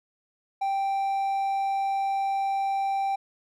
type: tone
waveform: triangle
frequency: 784 Hz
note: G5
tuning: in tune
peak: -22 dBFS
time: 0.61-3.16 s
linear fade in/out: 10 ms
effects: none